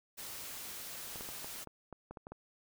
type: noise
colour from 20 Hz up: white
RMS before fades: -45 dBFS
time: 0.17-1.65 s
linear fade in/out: 20 ms
type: clicks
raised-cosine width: 1 ms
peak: -32 dBFS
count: 10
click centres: 1.158 / 1.209 / 1.289 / 1.445 / 1.673 / 1.927 / 2.11 / 2.172 / 2.269 / 2.32 s
effects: none